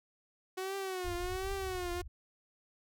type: tone with vibrato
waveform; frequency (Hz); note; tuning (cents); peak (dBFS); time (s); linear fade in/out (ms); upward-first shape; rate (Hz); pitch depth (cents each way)
sawtooth; 370.4; F#4; +2; -32; 0.57-2.02; 10; triangle; 1.3; 110
type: low-pass noise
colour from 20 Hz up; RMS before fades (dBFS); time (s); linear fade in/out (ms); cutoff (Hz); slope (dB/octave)
pink; -43; 1.04-2.08; 10; 100; 96
effects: none